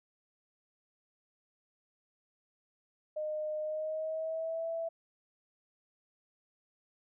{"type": "tone with pitch glide", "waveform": "sine", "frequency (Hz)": [613, 660.8], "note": ["D#5", "E5"], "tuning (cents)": [-26, 4], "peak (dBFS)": -33, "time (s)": [3.16, 4.89], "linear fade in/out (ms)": 10, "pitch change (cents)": 130, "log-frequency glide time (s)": [3.6, 4.69], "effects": []}